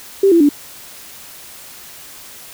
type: tone with pitch steps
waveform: sine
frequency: 391.9 / 337.3 / 290.2 Hz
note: G4 / E4 / D4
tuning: 0 / +40 / -21 cents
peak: -7 dBFS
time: 0.23-0.491 s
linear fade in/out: 5 ms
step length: 87 ms
effects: white hiss -37 dBFS RMS until 2.53 s